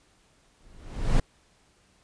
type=noise with exponential growth; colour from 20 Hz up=brown; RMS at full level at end=-18 dBFS; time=0.6-1.2 s; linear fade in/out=5 ms; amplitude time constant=130 ms; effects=pink hiss -63 dBFS RMS until 2.03 s + resampled to 22050 Hz